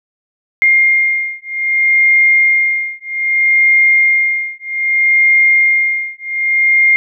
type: beating tone pair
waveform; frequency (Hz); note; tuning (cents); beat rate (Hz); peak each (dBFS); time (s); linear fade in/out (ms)
sine; 2119 / 2119.63; C7 / C7; +21 / +22; 0.63; -12; 0.62-6.96; 0
effects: none